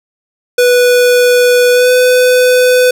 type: tone with pitch glide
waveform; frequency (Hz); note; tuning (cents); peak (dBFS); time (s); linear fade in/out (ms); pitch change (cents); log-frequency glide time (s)
square; 492.2 to 501.1; B4 to B4; -6 to +25; -6; 0.58-2.91; 5; +31; 1.72-1.91
effects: none